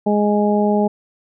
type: harmonic tone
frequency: 207.8 Hz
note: G#3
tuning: 1 cent sharp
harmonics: 1 / 2 / 3 / 4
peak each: -16 / -19 / -21 / -22 dBFS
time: 0.06-0.88 s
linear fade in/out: 10 ms
effects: none